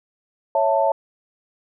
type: chord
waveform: sine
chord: A major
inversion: first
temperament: equal with one note detuned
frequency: 554.4 / 659.3 / 886.1 Hz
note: C#5 / E5 / A5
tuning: 0 / 0 / +12 cents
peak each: -20 dBFS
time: 0.55-0.92 s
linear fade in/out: 2 ms
effects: none